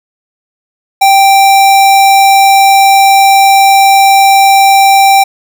square tone, 784 Hz, G5, in tune, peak -3 dBFS, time 1.01-5.24 s, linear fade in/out 10 ms, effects none

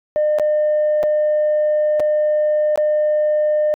sine tone with dropouts, 605 Hz, D#5, 49 cents flat, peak -12 dBFS, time 0.16-3.74 s, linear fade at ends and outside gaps 0 ms, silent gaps 0.386-0.397 / 1.03-1.036 / 1.997-2.002 / 2.758-2.776 s, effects tanh soft clip ceiling -11 dBFS

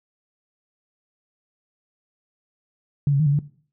sine tone with pitch steps, 143 / 139.1 / 155 / 141.5 / 145.8 Hz, D3 / C#3 / D#3 / C#3 / D3, -46 / +6 / -6 / +36 / -12 cents, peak -15 dBFS, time 3.07-3.39 s, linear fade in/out 2 ms, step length 64 ms, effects noise-tail reverb RT60 0.5 s tail -19 dB re dry

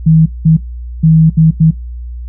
sine tone bursts at uneven times, 160.2 Hz, E3, 49 cents flat, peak -3 dBFS, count 5, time 0.06-0.26 / 0.45-0.57 / 1.03-1.3 / 1.37-1.51 / 1.6-1.71 s, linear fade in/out 10 ms, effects noise-tail reverb RT60 0.2 s tail -22 dB re dry + added 60 Hz sine -21 dBFS peak until 2.28 s

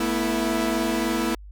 sawtooth chord, A suspended second, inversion none, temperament equal with one note detuned, 220 / 243.4 / 329.6 Hz, A3 / B3 / E4, 0 / -25 / 0 cents, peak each -24 / -23 / -21 dBFS, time 0-1.35 s, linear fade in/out 5 ms, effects added 50 Hz sine -39 dBFS peak until 1.51 s

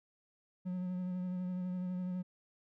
triangle tone with vibrato, 181.8 Hz, F#3, 30 cents flat, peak -33 dBFS, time 0.65-2.23 s, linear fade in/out 20 ms, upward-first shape sine, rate 12 Hz, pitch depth 22 cents each way, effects none

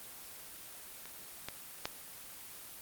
clicks, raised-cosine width 0.2 ms, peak -29 / -20 / -16 dBFS, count 3, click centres 1.056 / 1.486 / 1.855 s, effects white hiss -49 dBFS RMS until 2.81 s + Opus 24 kbps

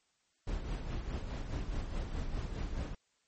brown noise with tremolo, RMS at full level -35 dBFS, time 0.47-2.95 s, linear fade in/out 5 ms, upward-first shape sine, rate 4.8 Hz, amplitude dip 50%, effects white hiss -75 dBFS RMS until 3.27 s + MP3 32 kbps

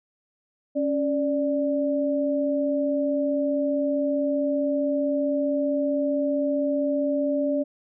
sine tone pair together, 277.2 / 587.4 Hz, C#4 / D5, 0 / 0 cents, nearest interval octave + minor second, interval 1300 cents, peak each -24 dBFS, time 0.75-7.64 s, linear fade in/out 20 ms, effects none

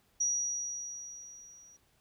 sine tone with level ramp, 5780 Hz, F#8, 41 cents flat, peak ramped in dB -26 to -55 dBFS, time 0.2-1.77 s, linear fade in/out 10 ms, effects pink hiss -70 dBFS RMS until 2 s

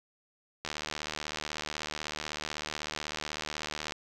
click train, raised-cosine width 0.2 ms, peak -17 dBFS, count 250, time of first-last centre 0.65-3.922 s, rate 76.1 Hz, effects none

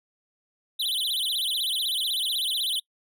square tone with vibrato, 3476 Hz, A7, 22 cents flat, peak -25 dBFS, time 0.79-2.8 s, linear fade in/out 10 ms, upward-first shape sine, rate 16 Hz, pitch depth 260 cents each way, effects noise-tail reverb RT60 0.1 s tail -26 dB re dry

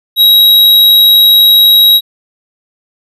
square tone, 3836 Hz, A#7, 49 cents sharp, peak -3 dBFS, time 0.16-2.01 s, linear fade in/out 50 ms, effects resampled to 32000 Hz

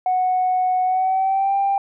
sine tone with pitch glide, 738 to 791 Hz, F#5 to G5, -5 to +15 cents, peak -15 dBFS, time 0.06-1.78 s, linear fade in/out 2 ms, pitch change +120 cents, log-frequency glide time 0.84-1.56 s, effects tanh soft clip ceiling -12 dBFS

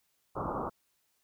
white low-pass noise, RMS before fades -35 dBFS, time 0.35-0.7 s, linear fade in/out 20 ms, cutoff 1300 Hz, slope 96 dB/octave, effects white hiss -75 dBFS RMS until 1.23 s

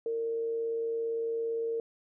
sine tone with amplitude modulation, 458.8 Hz, A#4, 28 cents flat, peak -28 dBFS, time 0.06-1.8 s, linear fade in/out 2 ms, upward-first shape sine, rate 129 Hz, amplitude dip 25%, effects none

